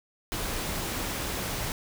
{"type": "noise", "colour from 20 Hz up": "pink", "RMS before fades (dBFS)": -32, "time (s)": [0.32, 1.72], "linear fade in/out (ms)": 0, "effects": []}